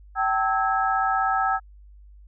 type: tone cluster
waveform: sine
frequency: 771 / 887 / 1303 / 1645 Hz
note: G5 / A5 / E6 / G#6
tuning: -29 / +14 / -20 / -17 cents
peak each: -23 / -30 / -24 / -29 dBFS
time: 0.15-1.6 s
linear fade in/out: 50 ms
effects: added 50 Hz sine -45 dBFS peak until 2.27 s